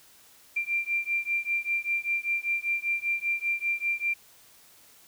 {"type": "beating tone pair", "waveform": "sine", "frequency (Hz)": [2368, 2373.1], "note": ["D7", "D7"], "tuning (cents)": [14, 17], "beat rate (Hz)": 5.1, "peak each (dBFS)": -29, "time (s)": [0.56, 4.14], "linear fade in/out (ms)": 10, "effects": ["white hiss -56 dBFS RMS until 5.07 s"]}